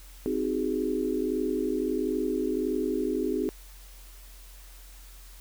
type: chord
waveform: sine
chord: Ab dominant seventh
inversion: first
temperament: just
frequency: 259.6 / 311.5 / 373.8 / 415.3 Hz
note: C4 / Eb4 / Gb4 / Ab4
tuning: -13 / +2 / +18 / 0 cents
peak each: -31 dBFS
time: 0.26-3.49 s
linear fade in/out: 0 ms
effects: added 44 Hz sine -46 dBFS peak until 5.4 s + white hiss -53 dBFS RMS until 5.4 s